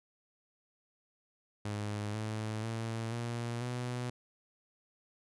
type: tone with pitch steps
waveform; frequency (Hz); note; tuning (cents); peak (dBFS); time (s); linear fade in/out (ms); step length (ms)
sawtooth; 104.3 / 108.73 / 113.35 / 118.16 / 123.18; G#2 / A2 / A#2 / A#2 / B2; +8 / -20 / -48 / +24 / -4; -31; 1.65-4.1; 5; 490
effects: resampled to 24000 Hz

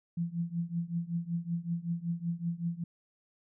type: tone with tremolo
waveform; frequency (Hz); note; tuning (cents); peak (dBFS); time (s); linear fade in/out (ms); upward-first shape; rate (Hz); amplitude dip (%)
sine; 170; F3; -46; -27; 0.17-2.84; 5; triangle; 5.3; 95
effects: none

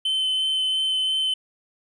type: tone with vibrato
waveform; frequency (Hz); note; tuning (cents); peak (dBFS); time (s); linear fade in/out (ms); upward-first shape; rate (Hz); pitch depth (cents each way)
triangle; 3063; G7; -41; -19; 0.05-1.34; 5; sine; 2.9; 8
effects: resampled to 22050 Hz

